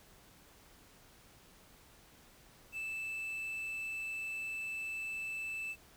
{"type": "tone with quantisation", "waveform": "triangle", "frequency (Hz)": 2637, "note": "E7", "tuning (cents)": 0, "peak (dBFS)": -36, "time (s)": [2.72, 5.76], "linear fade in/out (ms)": 50, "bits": 10, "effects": ["pink hiss -61 dBFS RMS until 5.96 s"]}